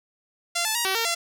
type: tone with pitch steps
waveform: 5% pulse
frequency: 689 / 874 / 947 / 381.5 / 458 / 682 Hz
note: F5 / A5 / A#5 / G4 / A#4 / F5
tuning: -24 / -12 / +27 / -47 / -31 / -41 cents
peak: -11 dBFS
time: 0.55-1.15 s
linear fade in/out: 10 ms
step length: 100 ms
effects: none